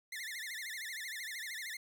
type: tone with vibrato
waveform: sawtooth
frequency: 1926 Hz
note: B6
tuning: 44 cents flat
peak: -37 dBFS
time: 0.12-1.77 s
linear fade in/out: 5 ms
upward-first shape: sine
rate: 13 Hz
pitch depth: 190 cents each way
effects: none